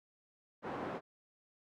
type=band-pass noise; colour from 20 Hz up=pink; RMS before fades=-41 dBFS; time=0.62-1.01 s; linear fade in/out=50 ms; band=240 to 1100 Hz; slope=12 dB/octave; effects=none